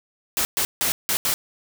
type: noise bursts at uneven times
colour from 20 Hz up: white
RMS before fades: -22 dBFS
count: 5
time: 0.37-0.45 / 0.57-0.65 / 0.81-0.92 / 1.09-1.17 / 1.25-1.34 s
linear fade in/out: 0 ms
effects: none